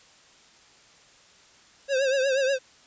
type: tone with vibrato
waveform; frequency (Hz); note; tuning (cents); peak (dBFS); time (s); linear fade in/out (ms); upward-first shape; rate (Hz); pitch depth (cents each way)
square; 536; C5; +42; -22; 1.88-2.59; 50; triangle; 8.3; 91
effects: white hiss -55 dBFS RMS until 2.86 s + resampled to 16000 Hz